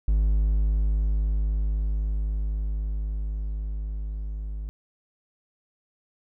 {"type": "tone with level ramp", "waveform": "triangle", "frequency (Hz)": 51.91, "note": "G#1", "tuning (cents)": 0, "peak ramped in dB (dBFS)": [-16, -28], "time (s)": [0.08, 4.69], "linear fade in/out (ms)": 0, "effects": []}